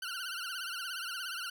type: tone with vibrato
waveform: 20% pulse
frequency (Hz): 1451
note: F#6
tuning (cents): -34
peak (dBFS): -32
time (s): 0.02-1.5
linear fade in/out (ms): 5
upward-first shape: triangle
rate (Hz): 17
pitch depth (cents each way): 140
effects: none